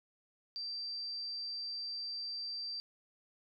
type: tone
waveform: sine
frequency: 4688 Hz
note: D8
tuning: 4 cents flat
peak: -38 dBFS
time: 0.56-2.8 s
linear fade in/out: 0 ms
effects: none